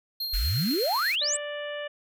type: tone with tremolo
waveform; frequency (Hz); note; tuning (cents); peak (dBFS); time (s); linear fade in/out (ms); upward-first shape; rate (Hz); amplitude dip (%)
square; 4213; C8; +11; -28; 0.2-1.12; 5; triangle; 8.3; 40
type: exponential sweep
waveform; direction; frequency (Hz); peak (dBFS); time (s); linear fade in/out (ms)
sine; up; 36.71 to 8520; -24; 0.33-1.37; 10
type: high-pass noise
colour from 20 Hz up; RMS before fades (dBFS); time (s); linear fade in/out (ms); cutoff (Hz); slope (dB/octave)
pink; -41; 0.33-1.16; 10; 1300; 96
type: harmonic tone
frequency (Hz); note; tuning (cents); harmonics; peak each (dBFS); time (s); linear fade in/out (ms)
587.3; D5; 0; 1 / 2 / 3 / 4 / 5 / 6; -33 / -45 / -38 / -47 / -41 / -53; 1.21-1.88; 10
effects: none